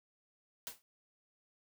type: noise with exponential decay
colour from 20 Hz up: white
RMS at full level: -39 dBFS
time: 0.67-0.82 s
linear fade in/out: 0 ms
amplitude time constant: 31 ms
effects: none